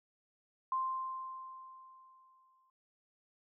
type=tone with exponential decay; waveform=sine; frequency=1046.5 Hz; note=C6; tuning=in tune; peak=-30 dBFS; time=0.72-2.7 s; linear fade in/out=2 ms; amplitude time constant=430 ms; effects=none